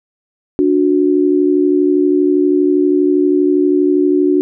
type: tone pair together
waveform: sine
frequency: 293 / 365.5 Hz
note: D4 / F#4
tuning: -4 / -21 cents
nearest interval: major third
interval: 383 cents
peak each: -12 dBFS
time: 0.59-4.41 s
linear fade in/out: 0 ms
effects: none